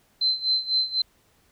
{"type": "tone with tremolo", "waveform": "sine", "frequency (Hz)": 4083, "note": "C8", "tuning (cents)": -43, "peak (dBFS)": -18, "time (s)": [0.21, 1.02], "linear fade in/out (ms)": 5, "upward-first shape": "sine", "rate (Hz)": 4, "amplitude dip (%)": 85, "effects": ["pink hiss -63 dBFS RMS until 1.51 s"]}